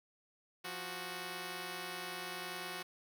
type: tone pair together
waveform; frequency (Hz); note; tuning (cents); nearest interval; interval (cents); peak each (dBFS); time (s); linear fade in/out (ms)
5% pulse; 174.62 / 370; F3 / F#4; 0 / 0; octave + minor second; 1300; -35 / -31; 0.64-2.83; 10
effects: none